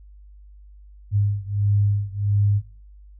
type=beating tone pair; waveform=sine; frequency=101.4 / 102.9 Hz; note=G#2 / G#2; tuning=-41 / -16 cents; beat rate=1.5 Hz; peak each=-20 / -22 dBFS; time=1.11-2.62 s; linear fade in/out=50 ms; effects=noise-tail reverb RT60 0.4 s tail -24 dB re dry + added 50 Hz sine -43 dBFS peak until 3.19 s